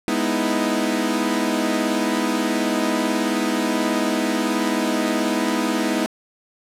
sawtooth chord, E major seventh, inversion first, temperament equal, 207.7 / 246.9 / 311.1 / 329.6 Hz, G#3 / B3 / D#4 / E4, 0 / 0 / 0 / 0 cents, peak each -22 / -20 / -20 / -22 dBFS, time 0.08-6.06 s, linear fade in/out 0 ms, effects low-pass 12000 Hz 12 dB/octave

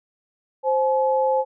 sine tone pair together, 525 / 853.6 Hz, C5 / G#5, +6 / +47 cents, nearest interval minor sixth, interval 841 cents, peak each -19 / -21 dBFS, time 0.63-1.45 s, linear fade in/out 50 ms, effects none

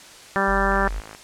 harmonic tone, 196 Hz, G3, in tune, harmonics 1 / 2 / 3 / 4 / 5 / 6 / 7 / 8 / 9, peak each -27 / -27 / -27 / -27 / -27 / -27 / -27 / -27 / -27 dBFS, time 0.36-0.88 s, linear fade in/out 0 ms
sine tone, 45.31 Hz, F#1, 36 cents flat, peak -25 dBFS, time 0.47-1.01 s, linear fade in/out 20 ms
click train, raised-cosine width 0.5 ms, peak -23 dBFS, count 24, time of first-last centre 0.72-1.149 s, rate 53.6 Hz
effects white hiss -44 dBFS RMS until 1.23 s + low-pass 8000 Hz 12 dB/octave

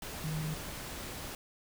sine tone in noise, 155.56 Hz, D#3, in tune, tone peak -33 dBFS, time 0.24-0.54 s, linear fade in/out 2 ms, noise pink, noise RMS -42 dBFS, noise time 0.02-1.35 s, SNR +6 dB, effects none

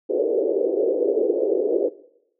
pink band-pass noise, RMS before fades -21 dBFS, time 0.09-1.89 s, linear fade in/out 10 ms, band 360 to 510 Hz, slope 48 dB/octave, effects noise-tail reverb RT60 0.8 s tail -19 dB re dry

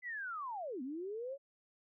sine linear two-way sweep, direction down then up, 2038 to 242.8 to 568 Hz, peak -39 dBFS, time 0.02-1.38 s, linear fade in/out 50 ms, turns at 0.82 s, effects none

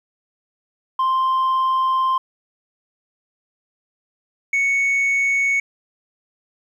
sine tone pair in turn, 1047 / 2219 Hz, C6 / C#7, +1 / +1 cents, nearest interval octave + minor second, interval 1300 cents, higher second, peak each -13 / -13 dBFS, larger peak neither, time 0.99-2.18 / 4.53-5.6 s, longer first, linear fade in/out 5 ms, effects tanh soft clip ceiling -15 dBFS + 9-bit

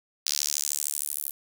sawtooth tone with high-pass filter sweep, 73 Hz, D2, 10 cents flat, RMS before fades -30 dBFS, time 0.26-1.31 s, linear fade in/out 5 ms, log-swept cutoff 4900 to 12000 Hz, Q 2.2, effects none

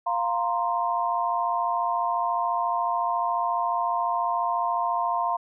sine chord, F suspended fourth, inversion none, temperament equal, 698.5 / 932.3 / 1046.5 Hz, F5 / Bb5 / C6, 0 / 0 / 0 cents, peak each -27 dBFS, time 0.06-5.37 s, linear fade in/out 10 ms, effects none

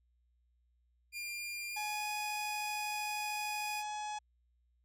sawtooth tone with pitch glide, 2399 to 2479 Hz, D7 to D#7, +36 to -7 cents, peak -36 dBFS, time 1.12-3.84 s, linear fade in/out 50 ms, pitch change +57 cents, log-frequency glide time 1.67-2.04 s
harmonic tone, 844 Hz, G#5, 28 cents sharp, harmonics 1 / 2 / 3 / 4 / 5 / 6 / 7 / 8 / 9 / 10, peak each -38 / -53 / -50 / -52 / -61 / -57 / -53 / -60 / -58 / -60 dBFS, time 1.76-4.19 s, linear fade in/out 10 ms
effects added 60 Hz sine -70 dBFS peak until 4.84 s

